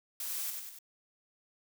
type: noise with echo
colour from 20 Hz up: blue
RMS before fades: -38 dBFS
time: 0.2-0.5 s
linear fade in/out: 2 ms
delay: 96 ms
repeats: 3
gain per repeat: -4 dB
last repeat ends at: 0.788 s
effects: none